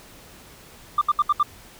sine tone bursts, 1190 Hz, D6, 22 cents sharp, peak -13 dBFS, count 5, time 0.98-1.43 s, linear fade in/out 5 ms, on 34 ms, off 70 ms, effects tanh soft clip ceiling -13 dBFS + pink hiss -47 dBFS RMS until 1.79 s

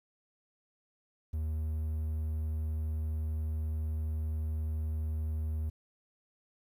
triangle tone, 77.9 Hz, D#2, 3 cents sharp, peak -29 dBFS, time 1.33-5.7 s, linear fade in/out 10 ms, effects 11-bit

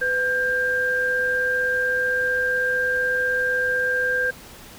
sine tone pair together, 501.8 / 1593 Hz, B4 / G6, +28 / +27 cents, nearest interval octave + minor sixth, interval 1999 cents, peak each -26 / -20 dBFS, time 0.01-4.31 s, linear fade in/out 10 ms, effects pink hiss -43 dBFS RMS until 4.78 s

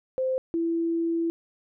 sine tone pair in turn, 520 / 333.2 Hz, C5 / E4, -11 / +19 cents, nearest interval minor sixth, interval 770 cents, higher first, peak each -23 dBFS, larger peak neither, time 0.18-0.38 / 0.54-1.3 s, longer second, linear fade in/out 0 ms, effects none

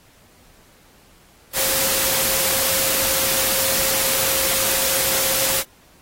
sine tone in noise, 534 Hz, C5, 35 cents sharp, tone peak -30 dBFS, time 1.53-5.64 s, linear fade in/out 50 ms, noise white, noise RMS -20 dBFS, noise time 1.53-5.64 s, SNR -13 dB, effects pink hiss -53 dBFS RMS until 6.01 s + AAC 48 kbps

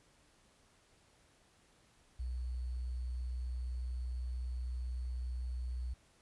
sine tone with sample-and-hold, 61.9 Hz, B1, 5 cents sharp, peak -36 dBFS, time 2.19-5.94 s, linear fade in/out 10 ms, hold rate 4410 Hz, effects pink hiss -68 dBFS RMS until 6.21 s + resampled to 24000 Hz

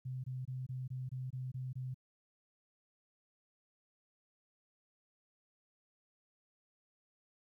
sine tone bursts, 128.7 Hz, C3, 28 cents flat, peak -38 dBFS, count 9, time 0.05-1.944 s, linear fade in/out 10 ms, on 190 ms, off 23 ms, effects 13-bit

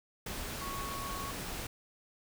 sine tone in noise, 1108.7 Hz, C#6, in tune, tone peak -40 dBFS, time 0.61-1.31 s, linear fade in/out 5 ms, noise pink, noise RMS -40 dBFS, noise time 0.26-1.67 s, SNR -3 dB, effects none

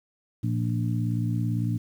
harmonic tone with a mistuned harmonic, 57.9 Hz, A#1, 11 cents flat, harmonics 2 / 3 / 4 / 5, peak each -25 / -31 / -33 / -34 dBFS, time 0.43-1.78 s, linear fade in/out 10 ms, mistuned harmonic 5, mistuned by +25 cents, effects 9-bit

